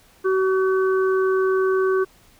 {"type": "harmonic tone", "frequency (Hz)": 379, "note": "F#4", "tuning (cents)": 42, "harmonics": [1, 3, 4], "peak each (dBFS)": [-17, -27, -29], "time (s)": [0.24, 2.05], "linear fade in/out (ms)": 20, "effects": ["pink hiss -54 dBFS RMS until 2.39 s"]}